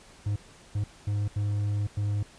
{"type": "tone bursts at uneven times", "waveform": "triangle", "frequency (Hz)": 102.9, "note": "G#2", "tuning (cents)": -16, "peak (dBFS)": -23, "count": 5, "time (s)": [[0.26, 0.36], [0.75, 0.84], [1.07, 1.28], [1.36, 1.87], [1.97, 2.23]], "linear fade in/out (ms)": 5, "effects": ["pink hiss -53 dBFS RMS until 2.38 s", "resampled to 22050 Hz"]}